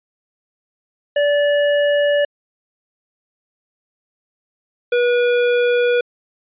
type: tone pair in turn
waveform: square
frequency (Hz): 580 / 485.1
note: D5 / B4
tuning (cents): -22 / -31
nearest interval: minor third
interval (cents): 309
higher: first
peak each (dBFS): -14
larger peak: neither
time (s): 1.16-2.25 / 4.92-6.01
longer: neither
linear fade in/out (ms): 5
effects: resampled to 8000 Hz